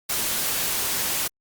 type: noise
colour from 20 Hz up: white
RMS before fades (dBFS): -25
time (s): 0.09-1.28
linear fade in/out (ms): 10
effects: Opus 48 kbps